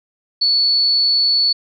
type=tone; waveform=sine; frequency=4435 Hz; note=C#8; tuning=in tune; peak=-12 dBFS; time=0.41-1.53 s; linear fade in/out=10 ms; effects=none